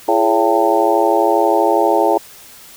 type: harmonic tone with a mistuned harmonic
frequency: 112.4 Hz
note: A2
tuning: 37 cents sharp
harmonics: 3 / 4 / 5 / 6 / 7 / 8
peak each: -18 / -18 / -18 / -18 / -18 / -18 dBFS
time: 0.08-2.18 s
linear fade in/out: 5 ms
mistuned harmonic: 4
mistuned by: -120 cents
effects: white hiss -40 dBFS RMS until 2.76 s